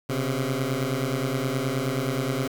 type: beating tone pair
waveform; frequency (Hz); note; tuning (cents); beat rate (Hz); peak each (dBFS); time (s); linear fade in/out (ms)
15% pulse; 127.6 / 137.1; C3 / C#3; -43 / -19; 9.5; -22 / -21; 0.09-2.48; 10
effects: 7-bit